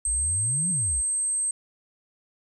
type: tone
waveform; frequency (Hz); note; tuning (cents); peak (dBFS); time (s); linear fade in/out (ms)
sine; 8300; C9; -15; -23; 0.05-1.51; 2
type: exponential two-way sweep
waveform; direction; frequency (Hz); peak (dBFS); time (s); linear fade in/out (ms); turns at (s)
sine; up then down; 49.62 to 189.7 to 49.62; -29; 0.06-1.02; 20; 0.7
effects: none